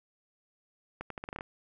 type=accelerating click train; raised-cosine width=0.5 ms; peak=-23 dBFS; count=9; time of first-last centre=1.01-1.409 s; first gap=93 ms; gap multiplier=0.81; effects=none